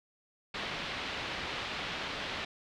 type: low-pass noise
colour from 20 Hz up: white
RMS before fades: -38 dBFS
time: 0.54-2.45 s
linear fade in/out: 5 ms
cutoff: 3700 Hz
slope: 24 dB/octave
effects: none